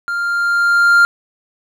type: tone with level ramp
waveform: triangle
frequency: 1396.9 Hz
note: F6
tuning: in tune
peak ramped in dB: -16 to -4 dBFS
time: 0.08-1.05 s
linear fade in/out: 0 ms
effects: none